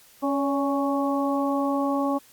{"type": "harmonic tone with a mistuned harmonic", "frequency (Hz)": 277.2, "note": "C#4", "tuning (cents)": 0, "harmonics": [1, 2, 3, 4], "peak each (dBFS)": [-24, -28, -30, -30], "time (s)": [0.22, 2.19], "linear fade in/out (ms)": 20, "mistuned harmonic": 2, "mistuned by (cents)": 39, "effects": ["white hiss -54 dBFS RMS until 2.32 s", "Opus 48 kbps"]}